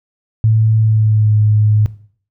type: tone with pitch glide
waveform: sine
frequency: 110.3 to 106.42 Hz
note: A2 to G#2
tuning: +5 to +43 cents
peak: -8 dBFS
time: 0.44-1.86 s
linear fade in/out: 0 ms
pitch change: -62 cents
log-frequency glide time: 0.79-1.35 s
effects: noise-tail reverb RT60 0.5 s tail -17 dB re dry